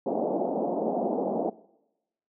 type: band-pass noise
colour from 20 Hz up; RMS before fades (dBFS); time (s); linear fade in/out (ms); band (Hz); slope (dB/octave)
white; -28; 0.06-1.5; 5; 190 to 760; 48
effects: noise-tail reverb RT60 0.9 s tail -21 dB re dry